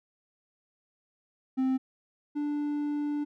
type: tone pair in turn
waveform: triangle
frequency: 261.6 / 293.6 Hz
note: C4 / D4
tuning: 0 / 0 cents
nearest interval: major second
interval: 200 cents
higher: second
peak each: -22 / -26 dBFS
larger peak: first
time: 1.57-1.78 / 2.35-3.25 s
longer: second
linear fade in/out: 20 ms
effects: none